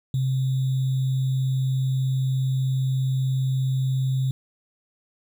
sine tone with sample-and-hold, 131.6 Hz, C3, 10 cents sharp, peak -20 dBFS, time 0.14-4.31 s, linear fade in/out 2 ms, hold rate 3675 Hz, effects none

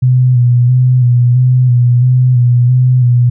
sine tone with vibrato, 124.4 Hz, B2, 13 cents sharp, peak -5 dBFS, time 0.02-3.3 s, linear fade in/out 10 ms, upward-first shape square, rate 1.5 Hz, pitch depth 33 cents each way, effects none

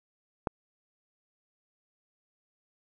click, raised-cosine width 1 ms, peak -14 dBFS, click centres 0.472 s, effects none

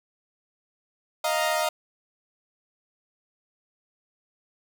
sawtooth chord, Eb suspended second, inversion none, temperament equal, 622.3 / 698.5 / 932.3 Hz, Eb5 / F5 / Bb5, 0 / 0 / 0 cents, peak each -22 / -24 / -26 dBFS, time 1.24-1.69 s, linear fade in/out 5 ms, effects none

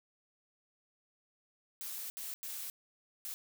blue noise bursts at uneven times, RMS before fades -42 dBFS, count 4, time 1.81-2.1 / 2.17-2.34 / 2.43-2.7 / 3.25-3.34 s, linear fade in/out 0 ms, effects none

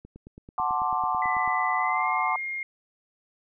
click train, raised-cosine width 3 ms, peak -31 dBFS, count 14, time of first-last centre 0.05-1.477 s, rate 9.11 Hz
sine chord, D dominant seventh, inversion first, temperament equal with one note detuned, 740 / 880 / 1049.5 / 1174.7 Hz, F#5 / A5 / C6 / D6, 0 / 0 / +5 / 0 cents, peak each -29 dBFS, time 0.58-2.36 s, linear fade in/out 2 ms
sine tone with pitch glide, 1999 to 2130 Hz, B6 to C7, +20 to +30 cents, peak -29 dBFS, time 1.22-2.63 s, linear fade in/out 2 ms, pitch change +110 cents, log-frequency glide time 1.78-2.08 s
effects none

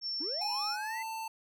sine tone, 5420 Hz, E8, 47 cents sharp, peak -33 dBFS, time 0.01-0.77 s, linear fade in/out 50 ms
triangle linear sweep, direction up, 261.6 to 2069 Hz, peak -37 dBFS, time 0.2-1.03 s, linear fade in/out 10 ms
square tone with pitch glide, 830.6 to 890.2 Hz, G#5 to A5, 0 to +20 cents, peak -37 dBFS, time 0.41-1.28 s, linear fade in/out 5 ms, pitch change +120 cents, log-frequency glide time 0.71-0.96 s
effects none

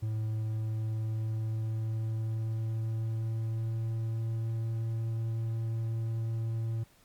triangle tone with pitch glide, 109.4 to 113.19 Hz, A2 to A2, -9 to +49 cents, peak -28 dBFS, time 0.02-6.84 s, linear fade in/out 10 ms, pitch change +58 cents, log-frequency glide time 0.21-4.57 s, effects pink hiss -63 dBFS RMS until 7.04 s + Opus 48 kbps

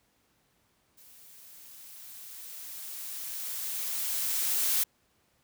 blue noise with level ramp, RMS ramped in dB -55 to -26 dBFS, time 0.97-4.84 s, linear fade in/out 10 ms, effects pink hiss -70 dBFS RMS until 5.43 s + high-pass 60 Hz 12 dB/octave

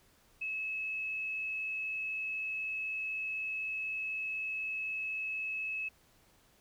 sine tone, 2588 Hz, E7, 32 cents flat, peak -34 dBFS, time 0.41-5.89 s, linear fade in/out 10 ms, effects pink hiss -66 dBFS RMS until 6.6 s

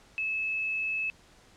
sine tone, 2600 Hz, E7, 24 cents flat, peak -28 dBFS, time 0.18-1.1 s, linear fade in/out 0 ms, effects pink hiss -58 dBFS RMS until 1.56 s + low-pass 8000 Hz 12 dB/octave

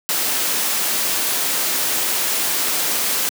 white noise, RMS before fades -20 dBFS, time 0.09-3.29 s, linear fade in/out 0 ms, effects high-pass 200 Hz 12 dB/octave

